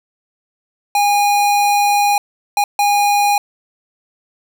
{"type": "tone bursts at uneven times", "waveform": "square", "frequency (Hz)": 818, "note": "G#5", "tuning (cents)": -26, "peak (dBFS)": -12, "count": 3, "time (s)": [[0.95, 2.18], [2.57, 2.64], [2.79, 3.38]], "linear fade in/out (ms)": 2, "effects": []}